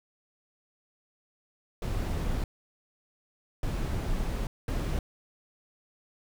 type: noise bursts at uneven times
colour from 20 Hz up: brown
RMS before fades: -30 dBFS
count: 3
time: 1.82-2.44 / 3.63-4.47 / 4.68-4.99 s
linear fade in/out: 2 ms
effects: none